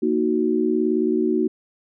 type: chord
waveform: sine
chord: D# minor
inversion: second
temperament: equal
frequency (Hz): 233.1 / 311.1 / 370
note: A#3 / D#4 / F#4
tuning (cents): 0 / 0 / 0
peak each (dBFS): -23 / -22 / -21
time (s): 0.02-1.48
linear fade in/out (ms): 10
effects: none